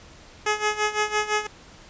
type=tone with tremolo; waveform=10% pulse; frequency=423.1 Hz; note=G#4; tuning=32 cents sharp; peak=-11 dBFS; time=0.46-1.47 s; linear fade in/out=5 ms; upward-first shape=sine; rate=5.9 Hz; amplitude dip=80%; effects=pink hiss -48 dBFS RMS until 1.89 s + resampled to 16000 Hz